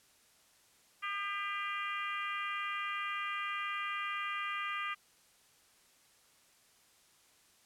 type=harmonic tone with a mistuned harmonic; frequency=399.1 Hz; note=G4; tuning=31 cents sharp; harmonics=3 / 4 / 5 / 6 / 7 / 8; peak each=-38 / -45 / -41 / -43 / -45 / -51 dBFS; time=1.02-4.95 s; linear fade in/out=20 ms; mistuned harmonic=3; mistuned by=+25 cents; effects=white hiss -66 dBFS RMS until 7.65 s + low-pass 11000 Hz 12 dB/octave